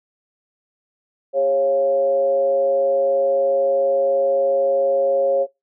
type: tone with frequency modulation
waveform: sine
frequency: 547 Hz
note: C#5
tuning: 23 cents flat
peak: -14 dBFS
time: 1.33-5.47 s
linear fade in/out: 50 ms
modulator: 147 Hz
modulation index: 0.46
effects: noise-tail reverb RT60 0.2 s tail -23 dB re dry